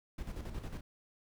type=noise with tremolo; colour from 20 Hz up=brown; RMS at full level=-40 dBFS; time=0.18-0.81 s; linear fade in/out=5 ms; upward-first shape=square; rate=11 Hz; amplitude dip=55%; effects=none